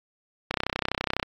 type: click train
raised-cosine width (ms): 0.3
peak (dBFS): -9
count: 24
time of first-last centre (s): 0.51-1.229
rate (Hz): 32
effects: AAC 64 kbps